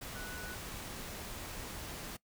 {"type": "tone in noise", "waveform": "sine", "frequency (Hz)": 1480, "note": "F#6", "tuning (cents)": 0, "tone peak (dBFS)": -45, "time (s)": [0.15, 0.55], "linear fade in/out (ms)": 10, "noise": "pink", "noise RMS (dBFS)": -44, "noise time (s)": [0.01, 2.17], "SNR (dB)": -4, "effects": ["noise-tail reverb RT60 0.1 s tail -21 dB re dry"]}